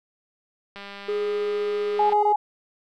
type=click train; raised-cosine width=0.3 ms; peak=-23 dBFS; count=275; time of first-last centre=0.76-2.13 s; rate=200 Hz
type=tone; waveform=triangle; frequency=415.3 Hz; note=G#4; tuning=in tune; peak=-21 dBFS; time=1.08-2.33 s; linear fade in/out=10 ms
type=tone bursts; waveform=sine; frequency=837 Hz; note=G#5; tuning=13 cents sharp; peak=-17 dBFS; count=3; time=1.99-2.36 s; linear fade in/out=5 ms; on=110 ms; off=20 ms
effects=none